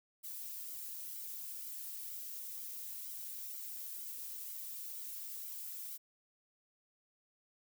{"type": "noise with flanger", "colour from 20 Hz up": "violet", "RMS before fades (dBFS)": -45, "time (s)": [0.23, 5.98], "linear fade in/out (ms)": 20, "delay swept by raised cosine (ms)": [1.1, 2.7], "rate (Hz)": 2.1, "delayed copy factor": -0.65, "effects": []}